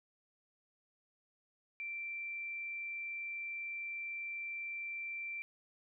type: tone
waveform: sine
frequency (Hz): 2349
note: D7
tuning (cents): 0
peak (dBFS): -39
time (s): 1.8-5.42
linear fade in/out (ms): 0
effects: none